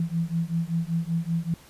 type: beating tone pair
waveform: sine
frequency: 164.3 / 169.5 Hz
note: E3 / E3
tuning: -5 / +49 cents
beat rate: 5.2 Hz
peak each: -27 dBFS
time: 0-1.54 s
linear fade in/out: 2 ms
effects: pink hiss -52 dBFS RMS until 1.69 s + resampled to 32000 Hz